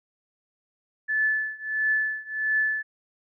sine tone with tremolo, 1738 Hz, A6, 22 cents flat, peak -19 dBFS, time 1.08-2.83 s, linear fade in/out 20 ms, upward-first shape triangle, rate 1.5 Hz, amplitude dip 95%, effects none

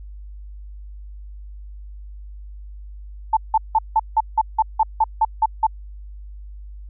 sine tone bursts, 880 Hz, A5, in tune, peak -12 dBFS, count 12, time 3.33-5.668 s, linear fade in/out 5 ms, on 39 ms, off 170 ms, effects added 50 Hz sine -34 dBFS peak until 6.89 s

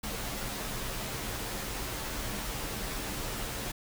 pink noise with comb filter, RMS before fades -36 dBFS, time 0.03-3.72 s, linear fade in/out 10 ms, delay 12 ms, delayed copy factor -0.6, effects none

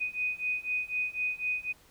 sine beating tone pair, 2490 / 2494 Hz, D#7 / D#7, +1 / +3 cents, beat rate 4 Hz, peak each -33 / -32 dBFS, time 0-1.73 s, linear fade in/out 20 ms, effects pink hiss -60 dBFS RMS until 1.9 s

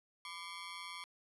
15% pulse ring-modulated tone, 1094 Hz, C#6, 23 cents flat, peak -35 dBFS, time 0.25-1.04 s, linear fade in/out 0 ms, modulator 89.4 Hz, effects resampled to 24000 Hz

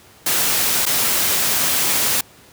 white noise with dropouts, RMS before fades -18 dBFS, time 0.26-2.21 s, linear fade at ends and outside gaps 5 ms, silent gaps 0.855-0.863 s, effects pink hiss -47 dBFS RMS until 2.52 s + high-pass 80 Hz 12 dB/octave

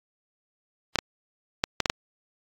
clicks, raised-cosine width 0.2 ms, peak -4 dBFS, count 6, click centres 0.957 / 0.988 / 1.639 / 1.803 / 1.858 / 1.899 s, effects AAC 64 kbps

